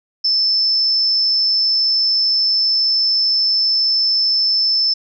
sine tone with amplitude modulation, 5274 Hz, E8, in tune, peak -11 dBFS, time 0.24-4.94 s, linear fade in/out 10 ms, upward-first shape sine, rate 199 Hz, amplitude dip 40%, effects none

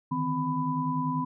sine tone cluster, 149.4 / 159.7 / 256.8 / 996 Hz, D3 / D#3 / C4 / B5, +30 / +45 / -32 / +14 cents, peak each -36 / -32 / -30 / -30 dBFS, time 0.11-1.25 s, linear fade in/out 10 ms, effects none

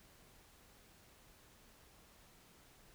silence, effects pink hiss -64 dBFS RMS until 2.94 s

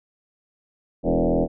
sine tone with frequency modulation, 144.5 Hz, D3, 28 cents flat, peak -17 dBFS, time 1.03-1.48 s, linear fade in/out 50 ms, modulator 83.2 Hz, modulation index 6.2, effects none

